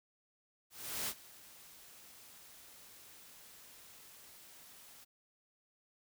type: noise with ADSR envelope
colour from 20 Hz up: white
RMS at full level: -37 dBFS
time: 0.7-5.05 s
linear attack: 380 ms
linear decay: 58 ms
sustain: -20 dB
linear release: 18 ms
effects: none